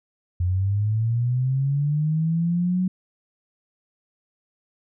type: linear sweep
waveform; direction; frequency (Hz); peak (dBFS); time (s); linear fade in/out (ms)
sine; up; 87.4 to 186.4; -19; 0.4-2.88; 5
effects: none